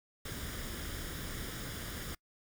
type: noise with comb filter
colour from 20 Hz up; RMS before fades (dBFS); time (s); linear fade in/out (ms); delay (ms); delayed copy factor
pink; -41; 0.25-2.15; 5; 0.58; +0.55
effects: noise-tail reverb RT60 0.1 s tail -25 dB re dry